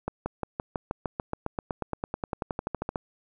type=accelerating click train; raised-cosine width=1 ms; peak=-15 dBFS; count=26; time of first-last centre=0.08-2.958 s; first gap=180 ms; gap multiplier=0.96; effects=none